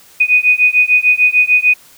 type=beating tone pair; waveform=sine; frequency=2483 / 2489.7 Hz; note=D#7 / D#7; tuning=-4 / 0 cents; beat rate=6.7 Hz; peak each=-11 dBFS; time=0.2-1.74 s; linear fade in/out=10 ms; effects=white hiss -44 dBFS RMS until 1.97 s